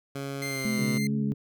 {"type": "tone with pitch glide", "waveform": "15% pulse", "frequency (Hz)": [138.59, 124.18], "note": ["C#3", "B2"], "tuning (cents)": [0, 10], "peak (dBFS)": -26, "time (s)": [0.15, 0.98], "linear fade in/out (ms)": 5, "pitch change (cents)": -190, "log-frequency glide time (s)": [0.48, 0.85]}
{"type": "tone", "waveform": "sawtooth", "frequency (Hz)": 2093, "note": "C7", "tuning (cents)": 0, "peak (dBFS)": -29, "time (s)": [0.42, 1.07], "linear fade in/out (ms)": 2}
{"type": "tone with vibrato", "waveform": "sine", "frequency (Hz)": 213.3, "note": "G#3", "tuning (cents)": 46, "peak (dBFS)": -26, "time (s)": [0.65, 1.32], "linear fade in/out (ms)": 0, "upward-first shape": "sine", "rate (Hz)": 4.4, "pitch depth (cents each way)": 28}
{"type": "harmonic tone", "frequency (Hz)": 140, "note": "C#3", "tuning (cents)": 18, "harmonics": [1, 2, 3], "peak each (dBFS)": [-30, -36, -40], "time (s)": [0.78, 1.34], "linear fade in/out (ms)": 10}
{"effects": []}